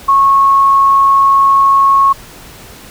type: tone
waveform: sine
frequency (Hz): 1097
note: C#6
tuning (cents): -18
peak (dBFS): -5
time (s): 0.08-2.13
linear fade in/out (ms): 10
effects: pink hiss -35 dBFS RMS until 2.9 s